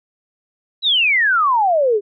sine exponential sweep, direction down, 4006 to 392 Hz, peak -12 dBFS, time 0.82-2.01 s, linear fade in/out 50 ms, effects none

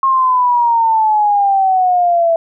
sine exponential sweep, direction down, 1079 to 659.3 Hz, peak -9 dBFS, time 0.03-2.36 s, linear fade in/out 2 ms, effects none

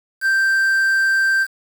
triangle tone with quantisation, 1568 Hz, G6, in tune, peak -12 dBFS, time 0.21-1.47 s, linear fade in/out 50 ms, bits 6, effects none

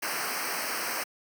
pink noise with comb filter, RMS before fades -32 dBFS, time 0.02-1.04 s, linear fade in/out 10 ms, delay 0.28 ms, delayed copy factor -0.95, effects high-pass 200 Hz 12 dB/octave

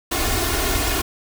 pink noise with comb filter, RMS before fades -21 dBFS, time 0.11-1.02 s, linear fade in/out 10 ms, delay 2.8 ms, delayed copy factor +0.8, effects none

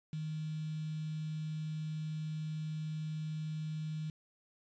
sine tone with quantisation, 155.56 Hz, D#3, in tune, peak -36 dBFS, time 0.13-4.1 s, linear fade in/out 2 ms, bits 9, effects resampled to 16000 Hz

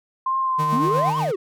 sine tone with vibrato, 1046.5 Hz, C6, in tune, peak -19 dBFS, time 0.26-1.1 s, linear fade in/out 5 ms, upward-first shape triangle, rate 2.1 Hz, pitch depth 28 cents each way
45% pulse tone with tremolo, 153.8 Hz, D#3, 20 cents flat, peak -23 dBFS, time 0.58-1.32 s, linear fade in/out 20 ms, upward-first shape sine, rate 8.3 Hz, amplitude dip 45%
triangle exponential two-way sweep, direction up then down, 210.6 to 1108.7 to 353.1 Hz, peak -19 dBFS, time 0.72-1.36 s, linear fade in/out 10 ms, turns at 1.18 s
effects none

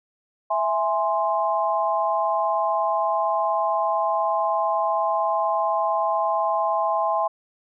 sine chord, E augmented, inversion none, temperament equal, 659.3 / 830.6 / 1046.5 Hz, E5 / G#5 / B#5, 0 / 0 / 0 cents, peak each -24 dBFS, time 0.5-7.28 s, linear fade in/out 10 ms, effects none

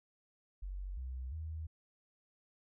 sine tone with pitch steps, 47 / 63.9 / 79.4 Hz, F#1 / C2 / D#2, +28 / -40 / +36 cents, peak -39 dBFS, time 0.62-1.67 s, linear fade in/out 10 ms, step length 350 ms, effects none

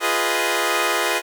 10% pulse chord, F half-diminished seventh, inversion none, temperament equal, 349.2 / 415.3 / 493.9 / 622.3 Hz, F4 / Ab4 / Cb5 / Eb5, 0 / 0 / 0 / 0 cents, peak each -16 dBFS, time 0-1.22 s, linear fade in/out 50 ms, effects none

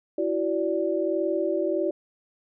sine tone cluster, 333 / 374.5 / 582 Hz, E4 / F#4 / D5, +18 / +21 / -16 cents, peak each -27 dBFS, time 0.18-1.91 s, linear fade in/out 5 ms, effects none

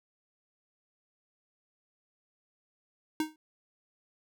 square tone with exponential decay, 311.1 Hz, D#4, in tune, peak -25 dBFS, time 3.2-3.36 s, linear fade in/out 2 ms, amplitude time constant 33 ms, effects none

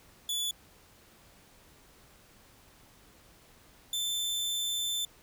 sawtooth tone pair in turn, 3452 / 3541 Hz, A7 / A7, -34 / +10 cents, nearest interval unison, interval 44 cents, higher second, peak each -27 dBFS, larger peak neither, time 0.29-0.51 / 3.93-5.05 s, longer second, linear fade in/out 2 ms, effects pink hiss -59 dBFS RMS until 5.22 s

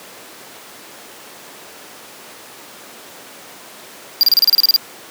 square tone bursts, 4780 Hz, D8, 30 cents sharp, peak -8 dBFS, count 11, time 4.21-4.762 s, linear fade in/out 0 ms, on 22 ms, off 31 ms, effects pink hiss -37 dBFS RMS until 5.1 s + high-pass 300 Hz 12 dB/octave

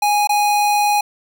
square tone with dropouts, 828 Hz, G#5, 5 cents flat, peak -14 dBFS, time 0.02-1.01 s, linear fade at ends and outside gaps 5 ms, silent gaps 0.273-0.292 s, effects none

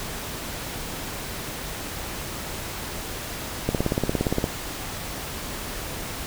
click train, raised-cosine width 2 ms, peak -8 dBFS, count 14, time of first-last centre 3.69-4.441 s, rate 17.3 Hz, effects pink hiss -33 dBFS RMS until 6.26 s

